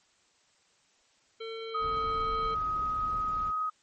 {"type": "harmonic tone", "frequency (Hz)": 450, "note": "A4", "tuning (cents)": 39, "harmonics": [1, 3, 5, 7, 9], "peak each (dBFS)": [-37, -47, -47, -47, -50], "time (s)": [1.4, 2.55], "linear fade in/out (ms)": 10}
{"type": "tone", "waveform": "sine", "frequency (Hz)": 1259, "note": "D#6", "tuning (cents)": 20, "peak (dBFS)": -28, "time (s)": [1.74, 3.7], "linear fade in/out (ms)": 10}
{"type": "noise", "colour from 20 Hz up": "brown", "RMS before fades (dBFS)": -42, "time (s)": [1.79, 3.53], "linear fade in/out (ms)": 50}
{"effects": ["white hiss -67 dBFS RMS until 3.82 s", "MP3 32 kbps"]}